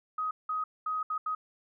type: tone bursts at uneven times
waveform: sine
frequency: 1258 Hz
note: D#6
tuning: 19 cents sharp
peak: -29 dBFS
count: 5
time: 0.18-0.31 / 0.49-0.64 / 0.86-1.03 / 1.1-1.18 / 1.26-1.35 s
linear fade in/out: 5 ms
effects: none